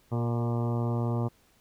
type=harmonic tone with a mistuned harmonic; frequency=118.5 Hz; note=A#2; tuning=29 cents sharp; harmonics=1 / 2 / 3 / 4 / 5 / 6 / 7 / 8 / 9 / 10; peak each=-27 / -33 / -37 / -39 / -41 / -43 / -44 / -45 / -46 / -47 dBFS; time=0.11-1.29 s; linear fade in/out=20 ms; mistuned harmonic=4; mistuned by=-16 cents; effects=pink hiss -64 dBFS RMS until 1.6 s